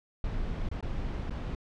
brown noise with dropouts, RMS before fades -33 dBFS, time 0.24-1.55 s, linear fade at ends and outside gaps 2 ms, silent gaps 0.688-0.714 / 0.809-0.826 / 1.297-1.306 s, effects low-pass 4000 Hz 12 dB/octave

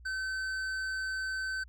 triangle tone with hard clipping, 1533 Hz, G6, 39 cents flat, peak -34 dBFS, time 0.05-1.64 s, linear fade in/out 10 ms, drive 12 dB, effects added 60 Hz sine -50 dBFS peak until 1.68 s

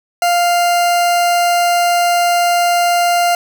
40% pulse tone, 698.5 Hz, F5, in tune, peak -10 dBFS, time 0.22-3.35 s, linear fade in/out 2 ms, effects none

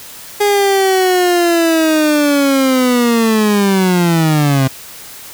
30% pulse linear sweep, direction down, 413.8 to 130.81 Hz, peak -7 dBFS, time 0.4-4.68 s, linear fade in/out 10 ms, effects white hiss -33 dBFS RMS until 5.33 s

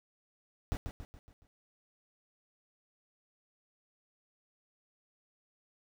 brown noise with echo, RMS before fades -33 dBFS, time 0.72-0.77 s, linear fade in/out 0 ms, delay 140 ms, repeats 5, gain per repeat -6 dB, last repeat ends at 1.47 s, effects none

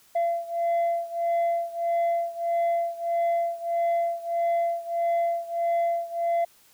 sine beating tone pair, 681 / 682.6 Hz, F5 / F5, -44 / -40 cents, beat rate 1.6 Hz, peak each -23 / -25 dBFS, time 0.15-6.45 s, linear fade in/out 10 ms, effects tanh soft clip ceiling -20 dBFS + white hiss -58 dBFS RMS until 6.73 s

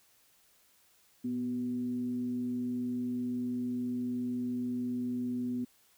sine tone with frequency modulation, 246.9 Hz, B3, in tune, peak -31 dBFS, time 1.24-5.65 s, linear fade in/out 10 ms, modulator 133 Hz, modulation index 0.28, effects white hiss -66 dBFS RMS until 5.97 s

